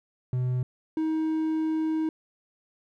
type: tone pair in turn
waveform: triangle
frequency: 126 / 316.2 Hz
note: B2 / D#4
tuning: +35 / +28 cents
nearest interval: octave + major third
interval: 1593 cents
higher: second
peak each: -22 dBFS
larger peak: neither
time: 0.33-0.63 / 0.97-2.09 s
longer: second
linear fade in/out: 2 ms
effects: none